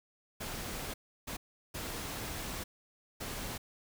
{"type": "noise bursts at uneven times", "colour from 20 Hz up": "pink", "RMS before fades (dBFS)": -40, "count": 4, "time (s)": [[0.4, 0.94], [1.27, 1.37], [1.74, 2.64], [3.2, 3.58]], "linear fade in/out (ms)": 10, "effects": []}